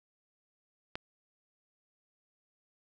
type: click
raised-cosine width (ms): 0.3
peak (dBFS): -20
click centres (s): 0.955
effects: none